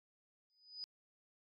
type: tone with exponential growth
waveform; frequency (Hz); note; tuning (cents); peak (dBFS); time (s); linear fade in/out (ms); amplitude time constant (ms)
sine; 4978; D#8; 0; -40; 0.5-0.84; 0; 72
effects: AAC 32 kbps